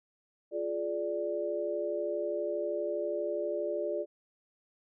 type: chord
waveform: sine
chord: D diminished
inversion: first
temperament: equal with one note detuned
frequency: 349.2 / 421.6 / 587.3 Hz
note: F4 / Ab4 / D5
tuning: 0 / +26 / 0 cents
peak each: -36 / -36 / -33 dBFS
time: 0.51-4.06 s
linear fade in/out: 50 ms
effects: none